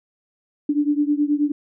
sine beating tone pair, 290 / 299.4 Hz, D4 / D4, -22 / +33 cents, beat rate 9.4 Hz, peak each -19 / -21 dBFS, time 0.69-1.52 s, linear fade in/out 5 ms, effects none

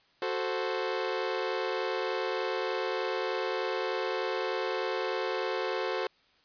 sawtooth chord, F# diminished, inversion none, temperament equal, 370 / 440 / 523.3 Hz, F#4 / A4 / C5, 0 / 0 / 0 cents, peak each -30 dBFS, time 0.22-6.07 s, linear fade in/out 2 ms, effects white hiss -65 dBFS RMS until 6.44 s + resampled to 11025 Hz

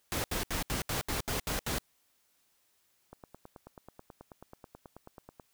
pink noise bursts, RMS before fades -33 dBFS, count 9, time 0.12-1.784 s, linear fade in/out 0 ms, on 120 ms, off 73 ms
click train, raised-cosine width 1 ms, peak -33 dBFS, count 22, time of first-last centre 3.13-5.398 s, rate 9.26 Hz
effects white hiss -72 dBFS RMS until 5.53 s

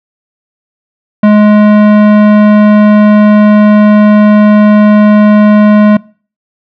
sine tone with tanh clipping, 210 Hz, G#3, 19 cents sharp, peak -3 dBFS, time 1.23-5.97 s, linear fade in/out 5 ms, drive 17 dB, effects noise-tail reverb RT60 0.4 s tail -23 dB re dry

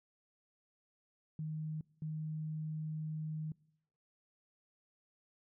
sine tone bursts at uneven times, 155.56 Hz, D#3, in tune, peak -37 dBFS, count 2, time 1.39-1.81 / 2.02-3.52 s, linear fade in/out 2 ms, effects noise-tail reverb RT60 0.8 s tail -24 dB re dry

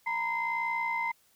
sine tone cluster, 927 / 988 / 2074 Hz, A#5 / B5 / C7, -10 / 0 / -16 cents, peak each -31 / -36 / -31 dBFS, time 0.06-1.12 s, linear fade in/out 10 ms, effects tanh soft clip ceiling -21 dBFS + white hiss -66 dBFS RMS until 1.35 s

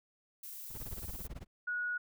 violet noise, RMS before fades -46 dBFS, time 0.43-1.27 s, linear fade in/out 5 ms
brown noise with tremolo, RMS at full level -41 dBFS, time 0.69-1.47 s, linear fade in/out 50 ms, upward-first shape sine, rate 18 Hz, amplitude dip 100%
sine tone, 1457 Hz, F#6, 27 cents flat, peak -33 dBFS, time 1.67-1.98 s, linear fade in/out 10 ms
effects none

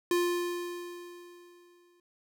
square tone with exponential decay, 350.4 Hz, F4, 6 cents sharp, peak -24 dBFS, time 0.11-2 s, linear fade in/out 2 ms, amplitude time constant 410 ms, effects none

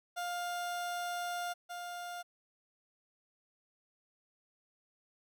30% pulse tone pair in turn, 704 / 704 Hz, F5 / F5, +14 / +14 cents, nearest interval unison, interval 0 cents, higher neither, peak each -33 / -38 dBFS, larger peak first, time 0.16-1.54 / 1.69-2.23 s, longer first, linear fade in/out 20 ms, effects none

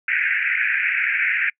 white band-pass noise, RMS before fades -21 dBFS, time 0.08-1.5 s, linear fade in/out 5 ms, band 1500 to 2500 Hz, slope 96 dB/octave, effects noise-tail reverb RT60 0.1 s tail -26 dB re dry

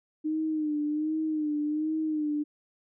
sine tone with vibrato, 305.9 Hz, D#4, 29 cents flat, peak -26 dBFS, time 0.24-2.44 s, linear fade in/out 20 ms, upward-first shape sine, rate 1.3 Hz, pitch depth 54 cents each way, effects none

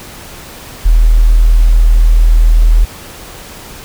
sine tone, 40.16 Hz, E1, 44 cents flat, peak -3 dBFS, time 0.85-2.85 s, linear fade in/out 10 ms, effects pink hiss -31 dBFS RMS until 3.84 s

